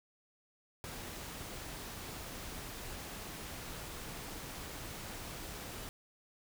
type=noise; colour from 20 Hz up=pink; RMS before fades=-45 dBFS; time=0.84-5.89 s; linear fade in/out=0 ms; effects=none